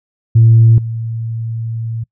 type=tone with level steps; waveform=sine; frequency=113.9 Hz; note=A#2; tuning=40 cents flat; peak=-3 / -18 dBFS; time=0.35-2.04 s; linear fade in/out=10 ms; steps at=0.78 s; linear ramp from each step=2 ms; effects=noise-tail reverb RT60 0.1 s tail -25 dB re dry + tanh soft clip ceiling 0 dBFS